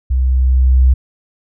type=tone with level ramp; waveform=sine; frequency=64.3 Hz; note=C2; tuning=30 cents flat; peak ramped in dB=-11 to -5 dBFS; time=0.1-0.94 s; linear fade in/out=10 ms; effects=none